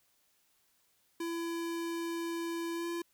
square tone with pitch glide, 335.9 to 340.8 Hz, E4 to F4, +33 to -42 cents, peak -35 dBFS, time 1.2-3.02 s, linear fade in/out 5 ms, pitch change +25 cents, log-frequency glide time 2.74-2.87 s, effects white hiss -72 dBFS RMS until 3.13 s

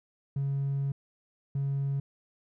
triangle tone bursts at uneven times, 138.59 Hz, C#3, in tune, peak -24 dBFS, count 2, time 0.36-0.92 / 1.55-2 s, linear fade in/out 5 ms, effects tanh soft clip ceiling -23 dBFS

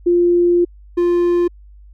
sine / triangle tone pair in turn, 349.2 / 349.2 Hz, F4 / F4, 0 / 0 cents, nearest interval unison, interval 0 cents, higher neither, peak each -10 dBFS, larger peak neither, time 0.06-0.65 / 0.97-1.48 s, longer first, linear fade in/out 10 ms, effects added 50 Hz sine -39 dBFS peak until 1.93 s

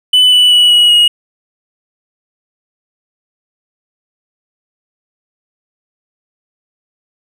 triangle tone with pitch steps, 2997 / 2969 / 2942 / 2915 / 2888 Hz, F#7 / F#7 / F#7 / F#7 / F#7, +22 / +5 / -11 / -26 / -43 cents, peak -3 dBFS, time 0.13-1.08 s, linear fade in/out 5 ms, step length 190 ms, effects none

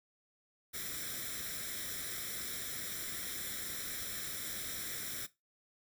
white noise with comb filter, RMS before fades -41 dBFS, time 0.73-5.27 s, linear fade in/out 20 ms, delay 0.54 ms, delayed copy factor +0.75, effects noise-tail reverb RT60 0.2 s tail -17 dB re dry

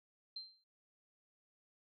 sine tone with exponential decay, 4136 Hz, C8, 21 cents flat, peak -40 dBFS, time 0.36-0.64 s, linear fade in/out 5 ms, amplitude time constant 60 ms, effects none

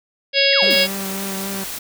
harmonic tone, 553 Hz, C#5, 4 cents flat, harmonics 1 / 3 / 4 / 5 / 6 / 7 / 8 / 9, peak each -19 / -25 / -21 / -20 / -20 / -25 / -25 / -19 dBFS, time 0.33-0.88 s, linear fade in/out 50 ms
sine exponential sweep, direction down, 2199 to 184.3 Hz, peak -25 dBFS, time 0.52-0.76 s, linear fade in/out 2 ms
sawtooth tone with vibrato, 194.8 Hz, G3, 11 cents flat, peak -22 dBFS, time 0.62-1.64 s, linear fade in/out 5 ms, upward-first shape triangle, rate 3.7 Hz, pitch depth 24 cents each way
white noise, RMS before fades -29 dBFS, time 0.7-1.79 s, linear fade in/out 10 ms
effects none

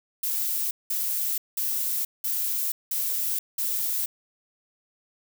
violet noise bursts, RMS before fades -27 dBFS, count 6, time 0.23-4.06 s, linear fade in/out 5 ms, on 480 ms, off 190 ms, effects none

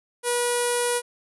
sawtooth tone with low-pass filter, 484 Hz, B4, 35 cents flat, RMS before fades -24 dBFS, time 0.23-1.02 s, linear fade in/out 50 ms, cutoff 10000 Hz, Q 5.6, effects none

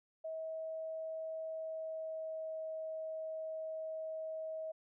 sine tone with pitch glide, 641 to 636.6 Hz, E5 to D#5, -49 to +39 cents, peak -39 dBFS, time 0.24-4.72 s, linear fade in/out 10 ms, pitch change -12 cents, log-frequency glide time 1.45-2.66 s, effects none

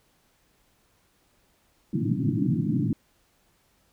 pink band-pass noise, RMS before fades -25 dBFS, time 1.93-2.93 s, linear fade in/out 2 ms, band 110 to 330 Hz, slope 96 dB/octave, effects pink hiss -66 dBFS RMS until 3.92 s

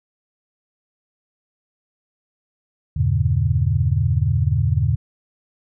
sine chord, E diminished seventh, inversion none, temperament just, 82.41 / 98.89 / 118.67 / 142.4 Hz, E2 / G2 / Bb2 / Db3, 0 / +16 / +31 / +47 cents, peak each -21 dBFS, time 2.96-4.96 s, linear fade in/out 10 ms, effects none

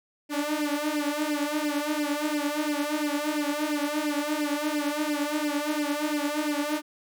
sawtooth tone with flanger, 296.8 Hz, D4, 18 cents sharp, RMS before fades -28 dBFS, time 0.29-6.82 s, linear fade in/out 50 ms, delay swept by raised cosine 0.38 to 4.98 ms, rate 2.9 Hz, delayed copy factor +0.95, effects none

